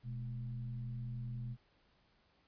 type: tone with frequency modulation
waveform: sine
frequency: 122.2 Hz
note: B2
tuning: 18 cents flat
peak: -39 dBFS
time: 0.03-1.57 s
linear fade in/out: 50 ms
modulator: 89.7 Hz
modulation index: 0.49
effects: pink hiss -72 dBFS RMS until 2.47 s + resampled to 11025 Hz